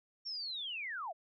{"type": "linear sweep", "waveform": "sine", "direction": "down", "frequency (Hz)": [5540, 587.3], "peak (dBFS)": -38, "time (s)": [0.25, 1.13], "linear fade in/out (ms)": 20, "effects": []}